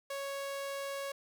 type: tone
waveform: sawtooth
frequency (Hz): 554.4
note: C#5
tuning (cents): 0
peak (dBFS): -33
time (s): 0.1-1.12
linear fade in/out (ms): 5
effects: none